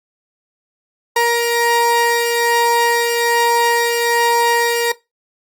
30% pulse tone pair together, 470.4 / 942 Hz, A#4 / A#5, +16 / +18 cents, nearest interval octave, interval 1202 cents, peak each -13 dBFS, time 1.16-4.92 s, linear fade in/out 5 ms, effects noise-tail reverb RT60 0.2 s tail -18 dB re dry + Opus 48 kbps

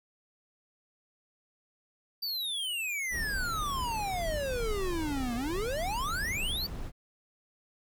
square exponential two-way sweep, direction down then up, 4700 to 230 to 4700 Hz, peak -32 dBFS, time 2.22-6.67 s, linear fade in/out 10 ms, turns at 5.35 s
brown noise, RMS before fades -37 dBFS, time 3.1-6.92 s, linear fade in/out 50 ms
effects none

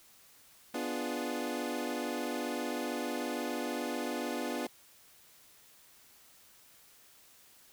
25% pulse chord, B diminished seventh, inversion none, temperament equal, 246.9 / 293.7 / 349.2 / 415.3 Hz, B3 / D4 / F4 / Ab4, 0 / 0 / 0 / 0 cents, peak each -34 / -35 / -36 / -40 dBFS, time 0.74-4.67 s, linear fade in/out 5 ms, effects white hiss -60 dBFS RMS until 7.72 s

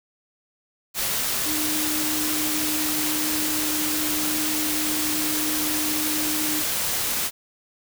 sine tone in noise, 305.9 Hz, D#4, 29 cents flat, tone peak -28 dBFS, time 1.44-6.64 s, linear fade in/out 50 ms, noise white, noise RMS -25 dBFS, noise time 0.94-7.31 s, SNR -6 dB, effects none

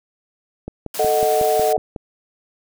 click train, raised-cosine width 2 ms, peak -15 dBFS, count 8, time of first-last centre 0.68-1.962 s, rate 5.46 Hz
white high-pass noise, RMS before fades -30 dBFS, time 0.94-1.73 s, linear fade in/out 5 ms, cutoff 150 Hz, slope 96 dB/octave
sine chord, D# diminished, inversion second, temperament equal, 440 / 622.3 / 740 Hz, A4 / D#5 / F#5, 0 / 0 / 0 cents, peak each -19 dBFS, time 0.99-1.77 s, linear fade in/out 5 ms
effects none

